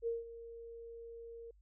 sine tone with ADSR envelope, 463.3 Hz, A#4, 11 cents flat, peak -32 dBFS, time 0.02-1.51 s, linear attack 49 ms, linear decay 170 ms, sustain -15 dB, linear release 5 ms, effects added 50 Hz sine -62 dBFS peak until 1.61 s

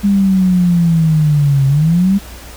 sine linear two-way sweep, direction down then up, 202.8 to 134.6 to 202.8 Hz, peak -8 dBFS, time 0.03-2.19 s, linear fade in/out 20 ms, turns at 1.67 s, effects added 60 Hz sine -32 dBFS peak until 2.56 s + pink hiss -35 dBFS RMS until 2.56 s

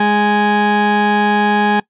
30% pulse tone pair together, 207.7 / 830.8 Hz, G#3 / G#5, 0 / 0 cents, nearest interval 2 octaves, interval 2400 cents, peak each -12 dBFS, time 0-1.8 s, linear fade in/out 5 ms, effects noise-tail reverb RT60 0.1 s tail -22 dB re dry + resampled to 8000 Hz

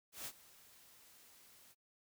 white noise with ADSR envelope, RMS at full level -44 dBFS, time 0.12-1.75 s, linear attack 140 ms, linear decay 59 ms, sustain -19 dB, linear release 36 ms, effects noise-tail reverb RT60 0.1 s tail -25 dB re dry

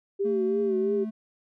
sine tone with vibrato, 390 Hz, G4, 9 cents flat, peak -23 dBFS, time 0.19-1.05 s, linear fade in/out 20 ms, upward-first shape triangle, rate 3 Hz, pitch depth 82 cents each way
triangle tone with pitch glide, 225.3 to 218.3 Hz, A3 to A3, +41 to -13 cents, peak -28 dBFS, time 0.24-1.11 s, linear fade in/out 20 ms, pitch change -54 cents, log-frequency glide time 0.68-0.73 s
effects none

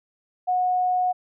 sine tone, 730 Hz, F#5, 24 cents flat, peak -19 dBFS, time 0.47-1.13 s, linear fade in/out 20 ms, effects none

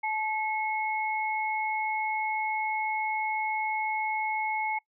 sine tone pair together, 866 / 2180 Hz, A5 / C#7, -28 / -29 cents, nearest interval octave + major third, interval 1599 cents, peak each -29 / -31 dBFS, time 0.03-4.79 s, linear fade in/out 10 ms, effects noise-tail reverb RT60 0.1 s tail -23 dB re dry

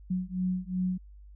sine beating tone pair, 182.2 / 184.9 Hz, F#3 / F#3, -26 / -1 cents, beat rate 2.7 Hz, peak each -31 dBFS, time 0.1-0.98 s, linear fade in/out 10 ms, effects added 50 Hz sine -47 dBFS peak until 1.35 s

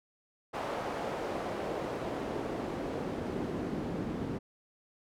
pink noise with band-pass filter sweep, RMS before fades -36 dBFS, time 0.53-4.39 s, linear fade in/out 20 ms, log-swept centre 670 to 250 Hz, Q 1.1, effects none

